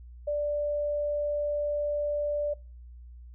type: tone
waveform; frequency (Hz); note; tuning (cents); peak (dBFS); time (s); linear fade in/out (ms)
sine; 587.3; D5; 0; -26; 0.27-2.54; 10
effects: noise-tail reverb RT60 0.4 s tail -25 dB re dry + added 60 Hz sine -44 dBFS peak until 3.34 s